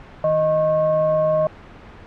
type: tone with frequency modulation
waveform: sine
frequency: 622.3 Hz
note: D#5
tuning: in tune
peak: -15 dBFS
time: 0.24-1.47 s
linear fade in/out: 2 ms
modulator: 464 Hz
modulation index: 0.49
effects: pink hiss -41 dBFS RMS until 2.06 s + low-pass 2000 Hz 12 dB/octave